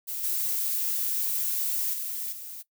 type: noise with level steps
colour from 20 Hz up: violet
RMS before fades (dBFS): -33 / -28 / -33 / -40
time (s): 0.07-2.63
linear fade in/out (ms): 20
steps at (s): 0.23 / 1.93 / 2.32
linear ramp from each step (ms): 10
effects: noise-tail reverb RT60 0.1 s tail -18 dB re dry